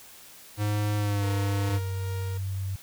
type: tone with pitch glide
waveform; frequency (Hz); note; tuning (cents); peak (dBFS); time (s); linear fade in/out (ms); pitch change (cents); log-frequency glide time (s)
square; 104.4 to 100.32; G#2 to G2; +10 to +41; -25; 0.57-1.8; 50; -69; 0.97-1.25
type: tone with tremolo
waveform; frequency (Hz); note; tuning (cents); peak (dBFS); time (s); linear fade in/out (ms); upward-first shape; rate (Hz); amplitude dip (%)
sawtooth; 469; A#4; +11; -34; 1.22-2.38; 10; sine; 2.4; 30
type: tone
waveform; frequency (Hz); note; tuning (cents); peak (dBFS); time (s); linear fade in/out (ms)
sine; 96.1; G2; -34; -28; 1.69-2.76; 5
effects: white hiss -49 dBFS RMS until 2.82 s